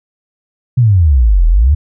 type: exponential two-way sweep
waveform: sine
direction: down then up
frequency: 130.81 to 39 to 80.1 Hz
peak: -5 dBFS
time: 0.77-1.75 s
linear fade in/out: 10 ms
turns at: 1.47 s
effects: none